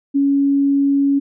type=tone; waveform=sine; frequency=279.1 Hz; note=C#4; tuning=12 cents sharp; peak=-12 dBFS; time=0.14-1.2 s; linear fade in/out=20 ms; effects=none